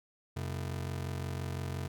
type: ring-modulated tone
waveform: 40% pulse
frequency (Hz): 110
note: A2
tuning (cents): 0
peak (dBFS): -31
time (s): 0.36-1.88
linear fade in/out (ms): 10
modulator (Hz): 22.9
effects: none